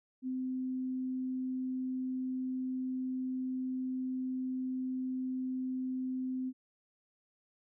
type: tone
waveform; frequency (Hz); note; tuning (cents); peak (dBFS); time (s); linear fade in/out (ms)
sine; 257.6; C4; -27; -33; 0.22-6.53; 50
effects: none

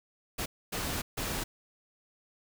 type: noise bursts at uneven times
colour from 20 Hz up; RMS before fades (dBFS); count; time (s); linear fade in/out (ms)
pink; -34; 3; 0.38-0.46 / 0.72-1.02 / 1.17-1.44; 10
effects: none

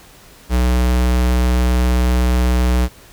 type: tone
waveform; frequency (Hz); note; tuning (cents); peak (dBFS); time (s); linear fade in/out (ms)
square; 61.74; B1; 0; -13; 0.49-2.89; 50
effects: pink hiss -44 dBFS RMS until 3.12 s

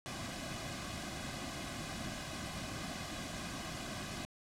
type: noise with comb filter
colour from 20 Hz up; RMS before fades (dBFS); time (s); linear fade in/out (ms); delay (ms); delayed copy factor
pink; -42; 0.06-4.25; 0; 2.2; -0.7
effects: low-pass 8000 Hz 12 dB/octave

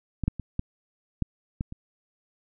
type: clicks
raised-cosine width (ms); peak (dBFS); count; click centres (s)
5; -16 / -10 / -21 / -14 / -12 / -16 / -25; 7; 0.237 / 0.28 / 0.397 / 0.594 / 1.223 / 1.609 / 1.724
effects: none

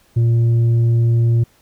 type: tone with tanh clipping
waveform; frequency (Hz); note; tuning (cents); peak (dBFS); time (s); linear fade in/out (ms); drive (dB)
sine; 116.54; A#2; 0; -12; 0.16-1.44; 10; 4
effects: pink hiss -55 dBFS RMS until 1.61 s

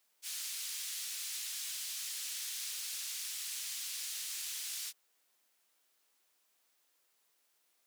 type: band-pass noise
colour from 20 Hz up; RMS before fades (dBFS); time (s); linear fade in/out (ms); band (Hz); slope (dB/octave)
white; -41; 0.22-4.93; 50; 3000 to 9700; 12
effects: white hiss -75 dBFS RMS until 7.86 s + high-pass 300 Hz 12 dB/octave

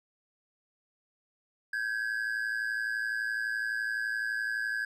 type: ring-modulated tone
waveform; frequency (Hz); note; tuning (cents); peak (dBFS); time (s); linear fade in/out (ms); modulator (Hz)
triangle; 1618; G#6; -46; -25; 1.73-4.85; 5; 55.9
effects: none

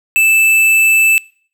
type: tone with hard clipping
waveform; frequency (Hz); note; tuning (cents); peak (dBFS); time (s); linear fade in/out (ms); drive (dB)
triangle; 2637; E7; 0; -9; 0.16-1.18; 0; 18
effects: noise-tail reverb RT60 0.5 s tail -24 dB re dry

